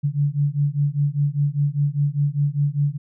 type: beating tone pair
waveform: sine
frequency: 141.7 / 146.7 Hz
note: C#3 / D3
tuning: +38 / -2 cents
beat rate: 5 Hz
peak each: -21 dBFS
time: 0.03-2.98 s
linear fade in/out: 20 ms
effects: none